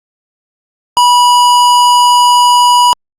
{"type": "tone", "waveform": "square", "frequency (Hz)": 976, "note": "B5", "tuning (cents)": -21, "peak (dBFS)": -5, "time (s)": [0.97, 2.93], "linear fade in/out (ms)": 0, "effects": ["low-pass 10000 Hz 12 dB/octave", "Opus 48 kbps"]}